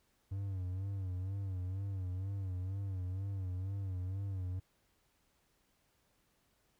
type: tone with vibrato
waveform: triangle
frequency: 94.9 Hz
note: F#2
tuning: 44 cents sharp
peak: -34 dBFS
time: 0.31-4.6 s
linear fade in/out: 10 ms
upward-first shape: sine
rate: 2.1 Hz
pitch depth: 81 cents each way
effects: pink hiss -75 dBFS RMS until 6.79 s